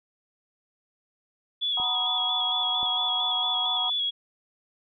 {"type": "tone with vibrato", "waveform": "sine", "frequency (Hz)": 3382, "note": "G#7", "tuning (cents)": 31, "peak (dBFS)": -24, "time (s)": [1.61, 4.11], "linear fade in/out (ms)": 20, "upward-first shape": "square", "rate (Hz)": 4.4, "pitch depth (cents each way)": 28}
{"type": "chord", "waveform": "sine", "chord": "B major seventh", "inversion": "second", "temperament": "equal", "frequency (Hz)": [740, 932.3, 987.8, 1244.5], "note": ["F#5", "A#5", "B5", "D#6"], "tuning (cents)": [0, 0, 0, 0], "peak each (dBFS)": [-33, -36, -37, -37], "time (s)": [1.77, 3.9], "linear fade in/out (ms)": 5}
{"type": "clicks", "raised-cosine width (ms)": 2, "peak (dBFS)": -29, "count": 2, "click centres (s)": [1.799, 2.83]}
{"effects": []}